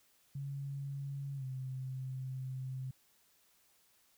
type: tone with pitch glide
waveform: sine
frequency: 139.2 to 130.63 Hz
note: C#3 to C3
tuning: +8 to -2 cents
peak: -38 dBFS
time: 0.35-2.91 s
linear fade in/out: 5 ms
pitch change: -110 cents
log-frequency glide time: 1.36-1.44 s
effects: white hiss -70 dBFS RMS until 4.17 s